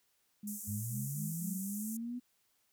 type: tone with tremolo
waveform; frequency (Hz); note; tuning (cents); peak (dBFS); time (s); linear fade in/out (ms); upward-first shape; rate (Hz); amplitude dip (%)
sine; 207.1; G#3; -5; -38; 0.43-1.59; 5; sine; 4; 100
type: band-pass noise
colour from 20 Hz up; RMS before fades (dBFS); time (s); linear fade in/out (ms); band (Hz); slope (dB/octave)
white; -45; 0.47-1.97; 5; 6500 to 15000; 48
type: linear sweep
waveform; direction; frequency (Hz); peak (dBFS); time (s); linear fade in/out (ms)
sine; up; 97.5 to 249.5; -37; 0.67-2.2; 20
effects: white hiss -75 dBFS RMS until 2.72 s